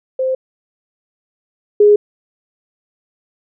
sine tone pair in turn, 521 / 415.1 Hz, C5 / G#4, -7 / -1 cents, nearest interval major third, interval 394 cents, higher first, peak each -14 / -5 dBFS, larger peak second, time 0.19-0.35 / 1.8-1.96 s, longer neither, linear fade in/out 5 ms, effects none

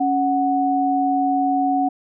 sine tone pair together, 277.2 / 740 Hz, C#4 / F#5, 0 / 0 cents, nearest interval octave + perfect fourth, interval 1700 cents, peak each -20 / -18 dBFS, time 0-1.89 s, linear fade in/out 10 ms, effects none

